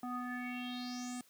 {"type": "tone with low-pass filter sweep", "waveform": "square", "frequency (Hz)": 247.6, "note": "B3", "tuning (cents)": 5, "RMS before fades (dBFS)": -41, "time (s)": [0.03, 1.21], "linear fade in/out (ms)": 2, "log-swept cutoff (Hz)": [1000, 8700], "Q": 6.3, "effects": ["white hiss -66 dBFS RMS until 1.29 s", "high-pass 100 Hz 12 dB/octave"]}